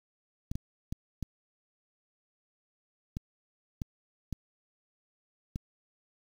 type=clicks; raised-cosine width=5 ms; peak=-22 dBFS; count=8; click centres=0.515 / 0.555 / 0.925 / 1.227 / 3.169 / 3.818 / 4.327 / 5.559 s; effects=8-bit